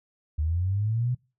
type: linear sweep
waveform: sine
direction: up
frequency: 73.3 to 127.2 Hz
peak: -23 dBFS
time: 0.38-1.15 s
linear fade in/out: 10 ms
effects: noise-tail reverb RT60 0.3 s tail -23 dB re dry